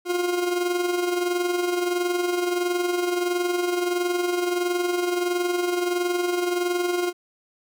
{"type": "tone with amplitude modulation", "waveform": "40% pulse", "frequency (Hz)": 354.3, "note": "F4", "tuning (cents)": 25, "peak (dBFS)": -19, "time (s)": [0.05, 7.13], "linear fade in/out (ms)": 50, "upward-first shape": "sine", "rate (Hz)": 21.5, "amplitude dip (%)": 50, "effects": []}